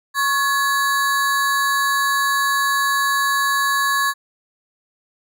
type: ring-modulated tone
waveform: square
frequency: 1400 Hz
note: F6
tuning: 4 cents sharp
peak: -14 dBFS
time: 0.14-4.14 s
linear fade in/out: 50 ms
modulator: 300 Hz
effects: none